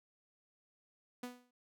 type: tone with exponential decay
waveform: sawtooth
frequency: 246.9 Hz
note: B3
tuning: in tune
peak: -35 dBFS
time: 1.23-1.51 s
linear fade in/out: 5 ms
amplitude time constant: 60 ms
effects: none